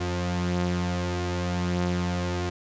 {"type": "tone pair together", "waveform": "sawtooth", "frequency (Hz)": [89, 177.18], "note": ["F2", "F3"], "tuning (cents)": [33, 25], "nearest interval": "octave", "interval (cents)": 1192, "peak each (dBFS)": -24, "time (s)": [0, 2.5], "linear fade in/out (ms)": 10, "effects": ["resampled to 16000 Hz"]}